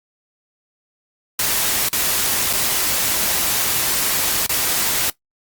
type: noise with dropouts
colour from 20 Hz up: white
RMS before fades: -19 dBFS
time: 1.39-5.1 s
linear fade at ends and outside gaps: 2 ms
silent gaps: 1.887-1.929 / 2.53-2.534 / 4.464-4.493 s
effects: noise-tail reverb RT60 0.1 s tail -17 dB re dry + Opus 48 kbps